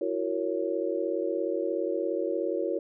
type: chord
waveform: sine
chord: F# dominant seventh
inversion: third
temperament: just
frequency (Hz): 333 / 370 / 462.5 / 555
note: E4 / F#4 / A#4 / C#5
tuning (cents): +18 / 0 / -14 / +2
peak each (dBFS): -32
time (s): 0.01-2.79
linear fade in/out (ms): 5
effects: none